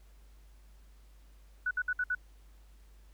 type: tone bursts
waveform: sine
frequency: 1480 Hz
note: F#6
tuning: in tune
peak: -28 dBFS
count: 5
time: 1.66-2.15 s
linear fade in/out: 5 ms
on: 50 ms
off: 60 ms
effects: added 50 Hz sine -54 dBFS peak until 3.13 s + pink hiss -68 dBFS RMS until 3.13 s